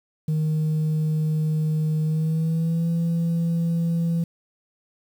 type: tone with pitch glide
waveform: sine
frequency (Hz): 155.56 to 167.69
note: D#3 to E3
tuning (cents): 0 to +30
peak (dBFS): -17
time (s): 0.28-4.24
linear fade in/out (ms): 5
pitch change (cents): +130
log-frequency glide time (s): 2.03-2.89
effects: tanh soft clip ceiling -19 dBFS + 8-bit